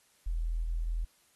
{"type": "tone", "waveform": "sine", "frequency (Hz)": 41.2, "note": "E1", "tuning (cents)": 0, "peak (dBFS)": -29, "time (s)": [0.26, 1.05], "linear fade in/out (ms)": 10, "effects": ["white hiss -67 dBFS RMS until 1.35 s", "AAC 32 kbps"]}